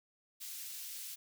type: high-pass noise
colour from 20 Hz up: white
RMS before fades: -45 dBFS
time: 0.4-1.16 s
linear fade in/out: 20 ms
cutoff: 2900 Hz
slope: 12 dB/octave
effects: none